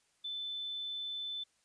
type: tone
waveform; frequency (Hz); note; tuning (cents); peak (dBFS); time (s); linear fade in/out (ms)
sine; 3520; A7; 0; -37; 0.24-1.44; 10
effects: white hiss -73 dBFS RMS until 1.64 s + resampled to 22050 Hz